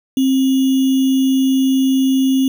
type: tone with sample-and-hold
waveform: sine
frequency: 265.2 Hz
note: C4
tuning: 23 cents sharp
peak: -11 dBFS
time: 0.17-2.48 s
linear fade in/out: 2 ms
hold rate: 3150 Hz
effects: none